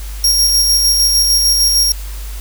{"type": "tone with tremolo", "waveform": "sawtooth", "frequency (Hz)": 5588, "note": "F8", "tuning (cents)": 0, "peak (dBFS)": -6, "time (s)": [0.24, 1.92], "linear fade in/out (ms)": 2, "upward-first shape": "square", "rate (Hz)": 6.6, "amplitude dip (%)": 25, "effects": ["added 50 Hz sine -23 dBFS peak until 2.4 s", "white hiss -35 dBFS RMS until 2.4 s"]}